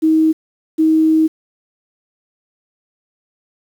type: tone pair in turn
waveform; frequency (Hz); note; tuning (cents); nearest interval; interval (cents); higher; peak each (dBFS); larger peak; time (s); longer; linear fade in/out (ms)
sine; 316.7 / 316.7; D#4 / D#4; +31 / +31; unison; 0; neither; -9; neither; 0.02-0.33 / 0.78-1.28; second; 20
effects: 7-bit